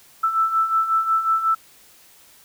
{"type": "beating tone pair", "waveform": "sine", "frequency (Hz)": [1318.5, 1324], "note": ["E6", "E6"], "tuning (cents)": [0, 7], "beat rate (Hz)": 5.5, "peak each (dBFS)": [-24, -18], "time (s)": [0.23, 1.55], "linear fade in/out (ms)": 10, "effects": ["white hiss -51 dBFS RMS until 2.44 s"]}